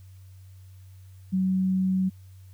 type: tone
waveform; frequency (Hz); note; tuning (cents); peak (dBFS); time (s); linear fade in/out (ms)
sine; 187.7; F#3; +25; -21; 1.32-2.1; 20
effects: added 94 Hz sine -45 dBFS peak until 2.53 s + white hiss -64 dBFS RMS until 2.53 s